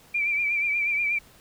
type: tone with vibrato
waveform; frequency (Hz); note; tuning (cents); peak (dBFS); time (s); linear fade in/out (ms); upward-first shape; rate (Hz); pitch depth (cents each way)
sine; 2349; D7; 0; -22; 0.14-1.19; 10; triangle; 8.3; 62
effects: pink hiss -54 dBFS RMS until 1.4 s